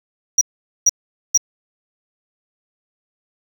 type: tone bursts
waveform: triangle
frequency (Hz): 5770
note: F#8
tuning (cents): -44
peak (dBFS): -7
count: 3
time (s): 0.38-1.376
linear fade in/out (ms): 5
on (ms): 32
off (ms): 450
effects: tanh soft clip ceiling -3 dBFS + 7-bit

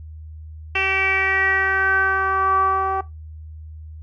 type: tone with low-pass filter sweep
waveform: 10% pulse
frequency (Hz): 384.8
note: G4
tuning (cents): -32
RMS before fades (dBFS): -19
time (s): 0.75-3.01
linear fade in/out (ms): 5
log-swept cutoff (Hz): 2700 to 950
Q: 6.5
effects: noise-tail reverb RT60 0.2 s tail -18 dB re dry + added 78 Hz sine -34 dBFS peak until 4.02 s

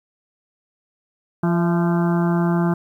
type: harmonic tone with a mistuned harmonic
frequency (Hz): 172.2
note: F3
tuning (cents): -24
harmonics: 1 / 2 / 4 / 5 / 6 / 7 / 8 / 9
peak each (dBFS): -17 / -23 / -29 / -31 / -33 / -34 / -35 / -36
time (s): 1.43-2.74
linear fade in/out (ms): 5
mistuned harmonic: 4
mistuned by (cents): -42
effects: 9-bit

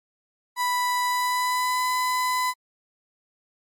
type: tone with pitch glide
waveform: 35% pulse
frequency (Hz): 987.8 to 1005.6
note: B5 to B5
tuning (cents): 0 to +31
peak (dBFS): -20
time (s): 0.56-2.54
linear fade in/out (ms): 50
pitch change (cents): +31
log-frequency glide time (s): 1.05-1.84
effects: MP3 64 kbps

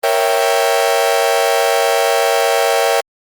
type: chord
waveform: 40% pulse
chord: A# diminished seventh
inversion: none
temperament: equal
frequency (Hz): 466.2 / 554.4 / 659.3 / 784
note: A#4 / C#5 / E5 / G5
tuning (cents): 0 / 0 / 0 / 0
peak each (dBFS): -17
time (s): 0.03-3.01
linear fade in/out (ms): 10
effects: Opus 24 kbps

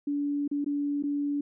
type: tone with dropouts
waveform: sine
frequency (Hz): 287.6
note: D4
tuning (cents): -36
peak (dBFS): -26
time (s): 0.07-1.41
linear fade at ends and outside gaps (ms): 5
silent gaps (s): 0.478-0.513 / 0.645-0.661 / 1.026-1.036
effects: none

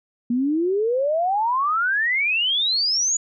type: exponential sweep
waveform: sine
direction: up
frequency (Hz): 233.1 to 6960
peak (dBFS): -18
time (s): 0.3-3.17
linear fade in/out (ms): 5
effects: none

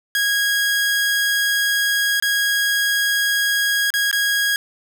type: tone with dropouts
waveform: sawtooth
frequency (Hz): 1645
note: G#6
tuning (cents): -17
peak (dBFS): -13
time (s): 0.15-4.56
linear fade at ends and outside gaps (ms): 1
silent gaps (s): 2.2-2.224 / 3.904-3.939 / 4.113-4.128
effects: none

